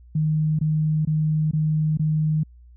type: tone bursts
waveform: sine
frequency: 154.7 Hz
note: D#3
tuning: 10 cents flat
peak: -18 dBFS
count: 5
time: 0.15-2.434 s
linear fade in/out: 5 ms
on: 440 ms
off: 21 ms
effects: added 60 Hz sine -45 dBFS peak until 2.76 s